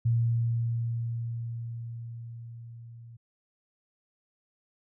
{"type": "tone with level ramp", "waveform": "sine", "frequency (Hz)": 116.54, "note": "A#2", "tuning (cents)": 0, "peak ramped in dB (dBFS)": [-21, -45], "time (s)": [0.05, 3.17], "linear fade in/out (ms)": 10, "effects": []}